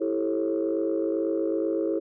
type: chord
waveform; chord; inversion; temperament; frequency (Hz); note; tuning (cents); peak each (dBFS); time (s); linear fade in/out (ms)
sine; A dominant seventh; second; equal with one note detuned; 329.6 / 392 / 440 / 541.7; E4 / G4 / A4 / C#5; 0 / 0 / 0 / -40; -26 / -30 / -29 / -30; 0-2; 20
effects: tanh soft clip ceiling -16 dBFS